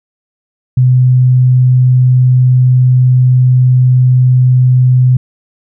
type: tone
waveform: sine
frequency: 126.9 Hz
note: B2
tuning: 47 cents sharp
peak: -4 dBFS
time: 0.77-5.17 s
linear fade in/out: 5 ms
effects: none